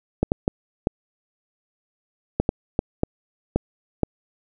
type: clicks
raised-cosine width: 2 ms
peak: -5 dBFS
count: 10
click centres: 0.23 / 0.319 / 0.479 / 0.871 / 2.4 / 2.491 / 2.791 / 3.034 / 3.56 / 4.033 s
effects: none